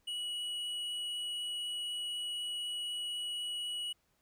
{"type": "tone with hard clipping", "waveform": "triangle", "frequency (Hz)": 2926, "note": "F#7", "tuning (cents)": -20, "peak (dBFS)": -37, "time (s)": [0.07, 3.93], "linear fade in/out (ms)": 10, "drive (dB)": 9, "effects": ["pink hiss -75 dBFS RMS until 4.21 s"]}